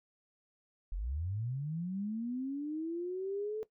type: linear sweep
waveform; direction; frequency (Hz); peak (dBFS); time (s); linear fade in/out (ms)
sine; up; 38.89 to 440; -34; 0.92-3.63; 0
effects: noise-tail reverb RT60 0.1 s tail -17 dB re dry